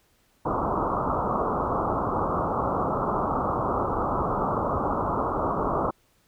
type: low-pass noise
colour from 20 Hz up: white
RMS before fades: -26 dBFS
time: 0.45-5.91 s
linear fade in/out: 10 ms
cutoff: 1300 Hz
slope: 96 dB/octave
effects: pink hiss -65 dBFS RMS until 6.27 s